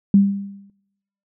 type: tone with exponential decay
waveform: sine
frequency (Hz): 198.6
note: G3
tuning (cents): +23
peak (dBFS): -7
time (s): 0.14-0.7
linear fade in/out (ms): 2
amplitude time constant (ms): 120
effects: noise-tail reverb RT60 0.9 s tail -23 dB re dry